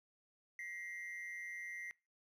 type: ring-modulated tone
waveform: triangle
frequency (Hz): 2000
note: B6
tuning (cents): +21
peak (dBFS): -39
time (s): 0.59-1.91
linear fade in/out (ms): 0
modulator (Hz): 90
effects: noise-tail reverb RT60 0.3 s tail -24 dB re dry